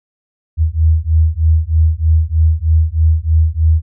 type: beating tone pair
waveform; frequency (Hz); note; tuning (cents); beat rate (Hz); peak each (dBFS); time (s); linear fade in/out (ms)
sine; 78.3 / 81.5; D#2 / E2; +11 / -19; 3.2; -12; 0.57-3.82; 50
effects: none